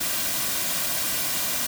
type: noise with comb filter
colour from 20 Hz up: white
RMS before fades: -26 dBFS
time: 0-1.67 s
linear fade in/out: 10 ms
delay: 2.3 ms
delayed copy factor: -0.5
effects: none